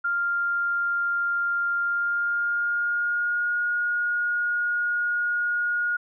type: tone with pitch glide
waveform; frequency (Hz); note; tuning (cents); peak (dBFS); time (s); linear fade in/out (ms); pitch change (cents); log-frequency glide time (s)
sine; 1396.9 to 1436.2; F6 to F6; 0 to +48; -22; 0.04-5.97; 10; +48; 1.81-3.59
effects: none